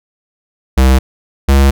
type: tone pair in turn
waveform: square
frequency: 65.41 / 68.51 Hz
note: C2 / C#2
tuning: 0 / -20 cents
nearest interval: minor second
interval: 80 cents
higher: second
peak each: -6 dBFS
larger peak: neither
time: 0.77-0.99 / 1.48-1.71 s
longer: second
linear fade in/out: 10 ms
effects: none

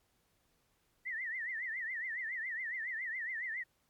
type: tone with vibrato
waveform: sine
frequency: 1919 Hz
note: A#6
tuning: 50 cents sharp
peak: -36 dBFS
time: 1.05-3.64 s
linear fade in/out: 20 ms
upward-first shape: triangle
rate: 7.2 Hz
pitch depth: 180 cents each way
effects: pink hiss -75 dBFS RMS until 3.89 s + MP3 96 kbps

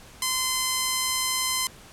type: tone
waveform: 5% pulse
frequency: 1031 Hz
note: C6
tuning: 26 cents flat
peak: -11 dBFS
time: 0.22-1.67 s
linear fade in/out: 2 ms
effects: pink hiss -48 dBFS RMS until 1.92 s + low-pass 12000 Hz 12 dB/octave

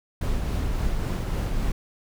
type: noise with tremolo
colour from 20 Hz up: brown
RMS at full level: -24 dBFS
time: 0.21-1.72 s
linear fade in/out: 5 ms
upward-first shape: triangle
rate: 3.6 Hz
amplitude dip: 30%
effects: none

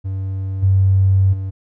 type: tone with level steps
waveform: triangle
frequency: 96 Hz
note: G2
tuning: 36 cents flat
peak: -18 / -6 / -19 dBFS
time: 0.04-1.51 s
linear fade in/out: 20 ms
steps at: 0.62 / 1.32 s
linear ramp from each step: 20 ms
effects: tanh soft clip ceiling -8 dBFS

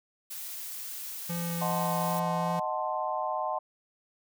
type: noise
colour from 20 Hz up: blue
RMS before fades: -39 dBFS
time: 0.3-2.2 s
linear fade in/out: 10 ms
type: tone with vibrato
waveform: square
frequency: 170.3 Hz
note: F3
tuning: 43 cents flat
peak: -32 dBFS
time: 1.29-2.6 s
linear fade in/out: 10 ms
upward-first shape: sine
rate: 2.6 Hz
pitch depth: 9 cents each way
type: chord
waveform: sine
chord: D# diminished seventh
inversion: none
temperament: equal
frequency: 622.3 / 740 / 880 / 1046.5 Hz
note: D#5 / F#5 / A5 / C6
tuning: 0 / 0 / 0 / 0 cents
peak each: -34 dBFS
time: 1.61-3.59 s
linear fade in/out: 10 ms
effects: none

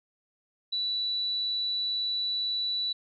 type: tone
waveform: sine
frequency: 3951 Hz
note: B7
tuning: in tune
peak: -27 dBFS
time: 0.72-2.93 s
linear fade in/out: 10 ms
effects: none

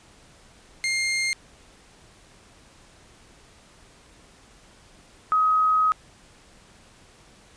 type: tone pair in turn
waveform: sawtooth / sine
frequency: 2118 / 1264.5 Hz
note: C7 / D#6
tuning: +21 / +28 cents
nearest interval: major sixth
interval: 893 cents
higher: first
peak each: -19 / -17 dBFS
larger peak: second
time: 0.84-1.33 / 5.32-5.92 s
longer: second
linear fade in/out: 0 ms
effects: pink hiss -53 dBFS RMS until 7.56 s + resampled to 22050 Hz

